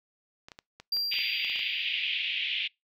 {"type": "clicks", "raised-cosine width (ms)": 0.2, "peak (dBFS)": -27, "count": 11, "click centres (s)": [0.485, 0.518, 0.589, 0.8, 0.968, 1.14, 1.187, 1.447, 1.498, 1.56, 1.593]}
{"type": "tone with exponential decay", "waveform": "triangle", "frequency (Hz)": 4740, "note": "D8", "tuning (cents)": 15, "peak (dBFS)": -24, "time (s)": [0.92, 2.4], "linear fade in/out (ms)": 5, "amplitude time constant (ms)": 320}
{"type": "band-pass noise", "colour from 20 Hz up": "white", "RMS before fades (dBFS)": -31, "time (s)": [1.11, 2.68], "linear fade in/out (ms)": 10, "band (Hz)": [2300, 3300], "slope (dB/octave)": 48}
{"effects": ["noise-tail reverb RT60 0.2 s tail -26 dB re dry"]}